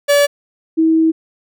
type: tone pair in turn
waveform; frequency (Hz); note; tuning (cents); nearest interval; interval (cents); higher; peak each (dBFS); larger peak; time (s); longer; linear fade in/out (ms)
45% pulse / sine; 574 / 322.1; D5 / E4; -40 / -40; minor seventh; 1000; first; -9 / -9; neither; 0.08-0.27 / 0.77-1.12; second; 20
effects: none